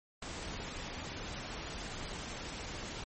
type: noise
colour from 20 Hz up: pink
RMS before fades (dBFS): -42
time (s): 0.22-3.04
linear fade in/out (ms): 5
effects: MP3 32 kbps